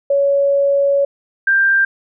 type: tone pair in turn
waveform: sine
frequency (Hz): 560 / 1583.9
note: C#5 / G6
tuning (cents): +18 / +17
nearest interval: octave + tritone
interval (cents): 1799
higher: second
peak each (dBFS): -11 / -10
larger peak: second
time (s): 0.1-1.05 / 1.47-1.85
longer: first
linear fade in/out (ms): 5
effects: none